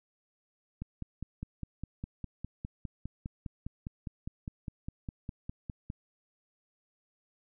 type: click train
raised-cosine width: 5 ms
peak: -25 dBFS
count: 26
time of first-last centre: 0.82-5.901 s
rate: 4.92 Hz
effects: none